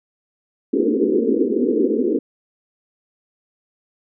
white band-pass noise, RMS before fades -18 dBFS, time 0.73-2.19 s, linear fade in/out 5 ms, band 220 to 470 Hz, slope 96 dB/octave, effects none

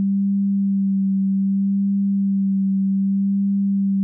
sine tone with vibrato, 196 Hz, G3, in tune, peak -16 dBFS, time 0-4.03 s, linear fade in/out 0 ms, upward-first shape sine, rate 0.64 Hz, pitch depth 19 cents each way, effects none

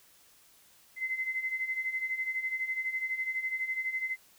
sine beating tone pair, 2048 / 2060 Hz, C7 / C7, -38 / -28 cents, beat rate 12 Hz, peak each -37 / -32 dBFS, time 0.96-4.17 s, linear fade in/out 50 ms, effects white hiss -61 dBFS RMS until 4.38 s

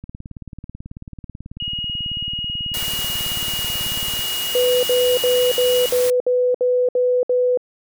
click train, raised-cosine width 5 ms, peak -21 dBFS, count 77, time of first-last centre 0.04-4.193 s, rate 18.3 Hz
sine tone with pitch glide, 2883 to 2900 Hz, F#7 to F#7, -46 to -35 cents, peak -23 dBFS, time 1.6-5.89 s, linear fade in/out 2 ms, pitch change +11 cents, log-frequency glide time 4.59-5.77 s
white noise, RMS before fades -27 dBFS, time 2.74-6.1 s, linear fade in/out 0 ms
sine tone bursts, 497.7 Hz, B4, 13 cents sharp, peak -14 dBFS, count 9, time 4.55-7.574 s, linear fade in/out 2 ms, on 280 ms, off 63 ms
effects none

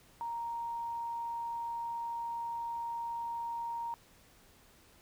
sine tone, 933 Hz, A#5, 1 cent sharp, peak -35 dBFS, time 0.21-3.94 s, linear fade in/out 0 ms, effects pink hiss -62 dBFS RMS until 5.01 s

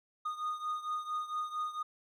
triangle beating tone pair, 1231 / 1235.4 Hz, D#6 / D#6, -19 / -13 cents, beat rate 4.4 Hz, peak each -34 / -38 dBFS, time 0.25-1.83 s, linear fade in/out 10 ms, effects none

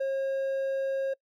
sine tone with hard clipping, 540 Hz, C#5, 45 cents flat, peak -27 dBFS, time 0-1.14 s, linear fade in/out 10 ms, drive 3 dB, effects noise-tail reverb RT60 0.1 s tail -25 dB re dry + MP3 96 kbps

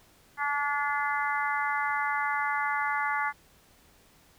harmonic tone with a mistuned harmonic, 287.5 Hz, D4, 37 cents flat, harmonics 3 / 4 / 5 / 6 / 7, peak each -31 / -32 / -33 / -34 / -34 dBFS, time 0.37-3.33 s, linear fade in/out 50 ms, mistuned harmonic 7, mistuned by +28 cents, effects pink hiss -60 dBFS RMS until 4.38 s

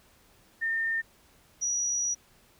sine tone pair in turn, 1814 / 5816 Hz, A#6 / F#8, -48 / -31 cents, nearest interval octave + minor sixth, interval 2017 cents, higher second, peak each -26 dBFS, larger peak neither, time 0.61-1.02 / 1.61-2.15 s, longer second, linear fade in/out 20 ms, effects pink hiss -61 dBFS RMS until 2.59 s

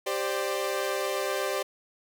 sawtooth chord, G suspended fourth, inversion none, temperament equal with one note detuned, 392 / 523.3 / 591.8 Hz, G4 / C5 / D5, 0 / 0 / +13 cents, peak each -28 dBFS, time 0.06-1.63 s, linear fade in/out 10 ms, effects none

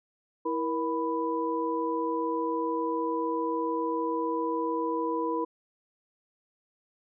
sine tone cluster, 327 / 473.9 / 991 Hz, E4 / A#4 / B5, -14 / +28 / +6 cents, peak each -31 dBFS, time 0.45-5.45 s, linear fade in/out 10 ms, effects none

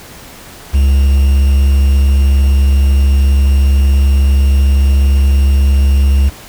triangle tone with quantisation, 68.5 Hz, C#2, 20 cents flat, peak -4 dBFS, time 0.73-6.3 s, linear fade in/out 20 ms, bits 5, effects pink hiss -34 dBFS RMS until 6.48 s

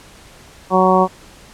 harmonic tone, 186.3 Hz, F#3, 12 cents sharp, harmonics 1 / 2 / 3 / 4 / 5 / 6, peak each -17 / -17 / -17 / -17 / -17 / -17 dBFS, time 0.7-1.08 s, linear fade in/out 50 ms, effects pink hiss -43 dBFS RMS until 1.53 s + low-pass 10000 Hz 12 dB/octave

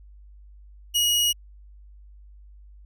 sawtooth tone, 2896 Hz, F#7, 38 cents flat, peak -16 dBFS, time 0.94-1.33 s, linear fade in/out 20 ms, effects added 50 Hz sine -45 dBFS peak until 2.85 s

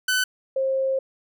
sawtooth / sine tone pair in turn, 1507 / 532.8 Hz, F#6 / C5, +31 / +31 cents, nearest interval octave + tritone, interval 1800 cents, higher first, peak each -16 / -20 dBFS, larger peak first, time 0.08-0.24 / 0.56-0.99 s, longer second, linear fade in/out 5 ms, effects none

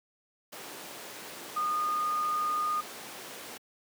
sine tone in noise, 1225 Hz, D#6, 27 cents flat, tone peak -27 dBFS, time 1.56-2.81 s, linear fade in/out 10 ms, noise pink, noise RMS -42 dBFS, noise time 0.52-3.58 s, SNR +12 dB, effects high-pass 300 Hz 12 dB/octave

